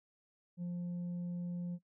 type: tone with tanh clipping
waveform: triangle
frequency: 175.5 Hz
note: F3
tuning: 9 cents sharp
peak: -37 dBFS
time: 0.57-1.79 s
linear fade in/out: 50 ms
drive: 7 dB
effects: noise-tail reverb RT60 0.1 s tail -20 dB re dry